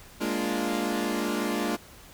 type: chord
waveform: sawtooth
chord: Bb dominant seventh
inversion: third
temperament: equal with one note detuned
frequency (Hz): 207.7 / 233.1 / 291.3 / 349.2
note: Ab3 / Bb3 / D4 / F4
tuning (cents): 0 / 0 / -14 / 0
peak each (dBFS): -28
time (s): 0.2-1.77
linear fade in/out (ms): 20
effects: pink hiss -50 dBFS RMS until 2.13 s